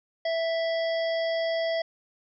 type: harmonic tone with a mistuned harmonic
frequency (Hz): 659.3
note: E5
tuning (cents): 0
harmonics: 1 / 3 / 5 / 7 / 8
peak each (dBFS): -25 / -35 / -39 / -42 / -43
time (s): 0.25-1.82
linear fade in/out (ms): 5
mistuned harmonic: 7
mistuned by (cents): +24
effects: none